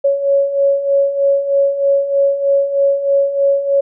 sine beating tone pair, 554.4 / 557.6 Hz, C#5 / C#5, 0 / +10 cents, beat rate 3.2 Hz, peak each -18 / -12 dBFS, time 0.04-3.81 s, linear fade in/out 10 ms, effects none

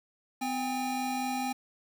square tone pair together, 254.2 / 807 Hz, C4 / G#5, -50 / -50 cents, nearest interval octave + minor sixth, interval 2000 cents, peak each -34 / -33 dBFS, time 0.41-1.53 s, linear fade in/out 10 ms, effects 9-bit

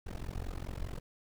brown noise with amplitude modulation, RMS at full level -35 dBFS, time 0.06-1 s, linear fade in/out 10 ms, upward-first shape sine, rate 44.8 Hz, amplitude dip 100%, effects none

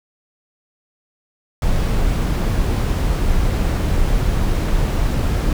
brown noise, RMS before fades -17 dBFS, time 1.62-5.53 s, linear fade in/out 2 ms, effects none

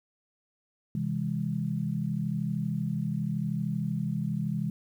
sine chord, C augmented, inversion none, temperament just, 130.81 / 163.52 / 204.4 Hz, C3 / E3 / G#3, 0 / -14 / -27 cents, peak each -33 / -31 / -32 dBFS, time 0.95-4.7 s, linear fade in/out 2 ms, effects 10-bit

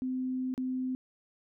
sine tone with dropouts, 257 Hz, C4, 31 cents flat, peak -30 dBFS, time 0.02-0.95 s, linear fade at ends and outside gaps 0 ms, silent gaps 0.54-0.578 s, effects none

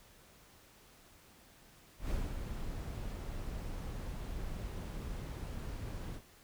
brown noise with ADSR envelope, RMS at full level -35 dBFS, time 1.99-6.22 s, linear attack 110 ms, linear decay 230 ms, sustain -6 dB, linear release 72 ms, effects pink hiss -61 dBFS RMS until 6.43 s

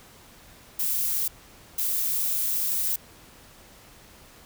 violet noise bursts at uneven times, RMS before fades -26 dBFS, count 2, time 0.79-1.28 / 1.78-2.96 s, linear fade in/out 5 ms, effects pink hiss -51 dBFS RMS until 4.45 s

